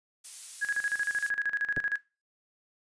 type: noise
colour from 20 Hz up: violet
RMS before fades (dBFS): -37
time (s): 0.24-1.3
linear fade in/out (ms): 10
type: tone with tremolo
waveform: sine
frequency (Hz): 1661.2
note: G#6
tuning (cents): 0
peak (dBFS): -25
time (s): 0.61-1.99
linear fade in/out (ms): 20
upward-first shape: square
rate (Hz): 13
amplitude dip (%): 75
type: clicks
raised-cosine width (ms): 2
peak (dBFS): -25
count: 2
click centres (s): 1.77 / 1.777
effects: noise-tail reverb RT60 0.3 s tail -20 dB re dry + resampled to 22050 Hz